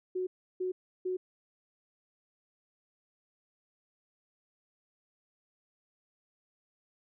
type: tone bursts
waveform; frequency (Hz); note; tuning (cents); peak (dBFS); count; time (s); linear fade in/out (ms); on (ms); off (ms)
sine; 368.5; F#4; -7; -30; 3; 0.15-1.17; 10; 120; 330
effects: none